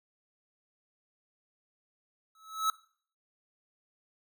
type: tone with exponential growth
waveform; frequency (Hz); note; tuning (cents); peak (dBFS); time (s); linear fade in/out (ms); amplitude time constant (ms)
square; 1297; E6; -28; -24; 2.35-2.7; 2; 75
effects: noise-tail reverb RT60 0.5 s tail -20 dB re dry